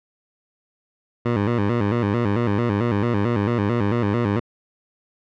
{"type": "tone with vibrato", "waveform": "15% pulse", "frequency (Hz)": 110, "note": "A2", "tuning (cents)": 0, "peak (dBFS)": -12, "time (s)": [1.25, 4.4], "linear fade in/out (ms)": 10, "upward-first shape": "square", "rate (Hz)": 4.5, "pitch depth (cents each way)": 140, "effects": ["low-pass 2000 Hz 12 dB/octave"]}